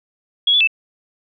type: tone with pitch steps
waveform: sine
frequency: 3334 / 3446 / 2638 Hz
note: G#7 / A7 / E7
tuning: +6 / -37 / +1 cents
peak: -11 dBFS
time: 0.47-0.674 s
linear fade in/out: 5 ms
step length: 68 ms
effects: none